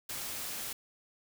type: noise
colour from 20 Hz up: white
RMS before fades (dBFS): -39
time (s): 0.09-0.73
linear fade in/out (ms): 5
effects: none